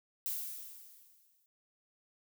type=noise with exponential decay; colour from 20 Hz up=violet; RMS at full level=-35 dBFS; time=0.26-1.46 s; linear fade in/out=0 ms; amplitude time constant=260 ms; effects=none